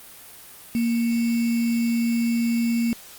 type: tone with sample-and-hold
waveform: sine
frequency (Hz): 233.1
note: A#3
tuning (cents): 0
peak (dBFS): -19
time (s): 0.75-2.93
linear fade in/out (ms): 0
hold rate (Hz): 2450
effects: white hiss -44 dBFS RMS until 3.18 s + Opus 32 kbps